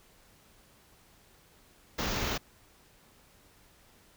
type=band-stop noise; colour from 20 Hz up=pink; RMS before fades=-32 dBFS; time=1.98-2.38 s; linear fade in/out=10 ms; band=6900 to 14000 Hz; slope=96 dB/octave; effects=pink hiss -61 dBFS RMS until 4.16 s